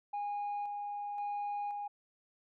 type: tone with tremolo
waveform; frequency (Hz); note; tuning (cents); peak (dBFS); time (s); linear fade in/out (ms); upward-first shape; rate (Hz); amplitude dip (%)
sine; 820; G#5; -22; -32; 0.13-1.88; 10; square; 0.95; 35
effects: tanh soft clip ceiling -33 dBFS